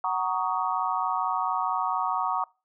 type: chord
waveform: sine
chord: D# minor seventh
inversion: first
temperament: just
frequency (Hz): 746.7 / 933.4 / 1120.1 / 1244.5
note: F#5 / A#5 / C#6 / D#6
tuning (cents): +16 / +2 / +18 / 0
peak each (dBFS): -30 / -29 / -29 / -32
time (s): 0.04-2.44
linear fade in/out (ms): 2
effects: noise-tail reverb RT60 0.3 s tail -24 dB re dry